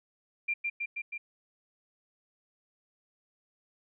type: tone with echo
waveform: sine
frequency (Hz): 2381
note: D7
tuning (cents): +23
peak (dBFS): -27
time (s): 0.48-0.54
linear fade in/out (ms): 10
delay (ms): 160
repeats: 4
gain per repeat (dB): -2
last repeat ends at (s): 1.18
effects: none